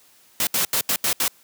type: noise bursts at uneven times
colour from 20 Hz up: white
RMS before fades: -21 dBFS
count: 6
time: 0.4-0.47 / 0.54-0.65 / 0.73-0.81 / 0.89-0.96 / 1.04-1.13 / 1.2-1.28 s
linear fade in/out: 2 ms
effects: white hiss -55 dBFS RMS until 1.43 s + high-pass 100 Hz 12 dB/octave